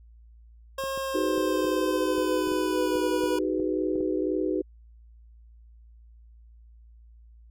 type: tone with pitch glide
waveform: 25% pulse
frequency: 538 to 487.7 Hz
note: C5 to B4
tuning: +48 to -22 cents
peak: -25 dBFS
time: 0.78-3.39 s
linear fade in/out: 5 ms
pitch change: -170 cents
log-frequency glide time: 0.98-3.03 s
type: clicks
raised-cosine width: 2 ms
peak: -28 dBFS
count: 12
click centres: 0.838 / 0.976 / 1.379 / 1.648 / 2.181 / 2.474 / 2.518 / 2.955 / 3.237 / 3.6 / 3.956 / 4.006 s
type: chord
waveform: sine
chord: G# minor seventh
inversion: second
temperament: just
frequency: 311.5 / 373.8 / 415.3 / 498.4 Hz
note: D#4 / F#4 / G#4 / B4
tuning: +2 / +18 / 0 / +16 cents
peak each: -28 / -28 / -34 / -32 dBFS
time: 1.14-4.62 s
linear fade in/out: 10 ms
effects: added 57 Hz sine -49 dBFS peak until 7.5 s